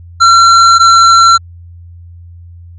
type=tone pair in turn; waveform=square; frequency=1361 / 1356.1 Hz; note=F6 / E6; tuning=-45 / +49 cents; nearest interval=unison; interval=6 cents; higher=first; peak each=-3 dBFS; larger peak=neither; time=0.2-0.79 / 0.79-1.38 s; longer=neither; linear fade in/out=20 ms; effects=added 86 Hz sine -30 dBFS peak until 2.78 s + resampled to 16000 Hz